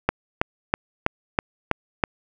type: click train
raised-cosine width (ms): 0.5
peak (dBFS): -3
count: 7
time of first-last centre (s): 0.09-2.038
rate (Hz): 3.08
effects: none